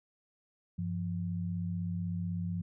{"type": "tone pair together", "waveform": "sine", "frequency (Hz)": [97, 173.05], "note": ["G2", "F3"], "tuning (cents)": [-18, -16], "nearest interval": "minor seventh", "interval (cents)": 1002, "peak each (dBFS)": [-36, -34], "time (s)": [0.78, 2.62], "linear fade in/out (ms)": 10, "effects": []}